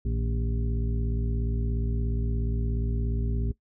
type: harmonic tone with a mistuned harmonic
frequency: 57 Hz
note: A#1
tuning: 38 cents flat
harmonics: 1 / 2 / 3 / 4 / 5 / 7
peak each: -26 / -31 / -41 / -36 / -42 / -42 dBFS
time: 0.05-3.52 s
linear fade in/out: 5 ms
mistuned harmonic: 3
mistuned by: -140 cents
effects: noise-tail reverb RT60 0.1 s tail -18 dB re dry